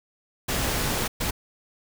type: noise bursts at uneven times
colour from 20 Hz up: pink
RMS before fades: -26 dBFS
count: 2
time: 0.48-1.08 / 1.2-1.31 s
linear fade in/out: 10 ms
effects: none